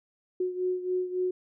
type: beating tone pair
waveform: sine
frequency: 364.8 / 368.4 Hz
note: F#4 / F#4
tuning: -24 / -7 cents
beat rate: 3.6 Hz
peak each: -28 / -33 dBFS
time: 0.4-1.31 s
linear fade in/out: 5 ms
effects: none